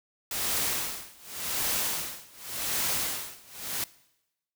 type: noise with tremolo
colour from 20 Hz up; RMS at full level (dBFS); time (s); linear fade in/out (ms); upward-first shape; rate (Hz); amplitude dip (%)
white; -28; 0.31-3.84; 2; sine; 0.88; 95
effects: noise-tail reverb RT60 0.9 s tail -20 dB re dry